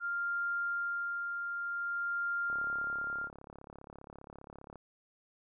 sine tone with tremolo, 1396.9 Hz, F6, in tune, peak -31 dBFS, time 0-3.3 s, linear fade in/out 50 ms, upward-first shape sine, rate 0.52 Hz, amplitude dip 35%
click train, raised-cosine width 1 ms, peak -35 dBFS, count 80, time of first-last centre 2.5-4.757 s, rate 35 Hz
effects none

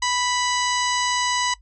harmonic tone with a mistuned harmonic, 987.8 Hz, B5, in tune, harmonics 1 / 2 / 3 / 4 / 5 / 6 / 7 / 8, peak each -24 / -27 / -29 / -30 / -31 / -32 / -32 / -33 dBFS, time 0.02-1.54 s, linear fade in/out 5 ms, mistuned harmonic 7, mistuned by -85 cents, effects noise-tail reverb RT60 0.1 s tail -20 dB re dry + added 50 Hz sine -48 dBFS peak until 1.61 s

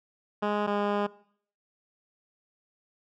10% pulse tone pair in turn, 207.7 / 204.7 Hz, G#3 / G#3, 0 / -25 cents, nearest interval unison, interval 25 cents, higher first, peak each -17 dBFS, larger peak neither, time 0.42-0.67 / 0.67-1.07 s, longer second, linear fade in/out 10 ms, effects noise-tail reverb RT60 0.6 s tail -21 dB re dry + low-pass 2000 Hz 12 dB/octave

